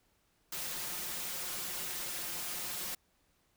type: noise with comb filter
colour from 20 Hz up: white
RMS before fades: -39 dBFS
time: 0.52-2.95 s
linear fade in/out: 5 ms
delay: 5.6 ms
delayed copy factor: +0.8
effects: pink hiss -73 dBFS RMS until 3.56 s